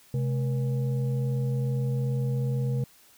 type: tone with frequency modulation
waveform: sine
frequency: 131.8 Hz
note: C3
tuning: 13 cents sharp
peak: -24 dBFS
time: 0.14-2.84 s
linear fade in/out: 2 ms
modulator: 346 Hz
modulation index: 0.49
effects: white hiss -57 dBFS RMS until 3.17 s